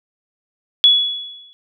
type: tone with exponential decay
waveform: sine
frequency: 3388 Hz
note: G#7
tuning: 34 cents sharp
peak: -5 dBFS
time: 0.84-1.53 s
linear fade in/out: 0 ms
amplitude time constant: 150 ms
effects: none